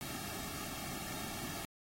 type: noise with comb filter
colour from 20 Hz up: pink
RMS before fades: -43 dBFS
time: 0.01-1.65 s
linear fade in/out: 0 ms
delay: 2 ms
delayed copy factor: -0.8
effects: AAC 48 kbps